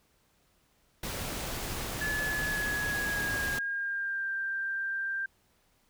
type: noise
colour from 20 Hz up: pink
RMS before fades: -36 dBFS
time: 1.03-3.59 s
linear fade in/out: 5 ms
type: tone with pitch glide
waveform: sine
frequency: 1715 to 1581.8 Hz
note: A6 to G6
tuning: -45 to +15 cents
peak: -30 dBFS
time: 2.01-5.26 s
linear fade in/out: 5 ms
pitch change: -140 cents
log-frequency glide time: 2.23-4.29 s
effects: pink hiss -69 dBFS RMS until 5.89 s